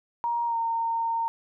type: tone with pitch glide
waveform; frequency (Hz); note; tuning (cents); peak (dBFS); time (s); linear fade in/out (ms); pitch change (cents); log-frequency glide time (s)
sine; 942 to 917.3; A#5 to A#5; +18 to -28; -24; 0.24-1.28; 0; -46; 0.46-0.57
effects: none